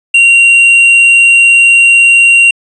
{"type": "tone with tanh clipping", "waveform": "sine", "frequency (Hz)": 2758, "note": "F7", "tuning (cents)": -22, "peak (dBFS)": -3, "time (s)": [0.14, 2.51], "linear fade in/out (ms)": 5, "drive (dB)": 5, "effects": ["resampled to 22050 Hz"]}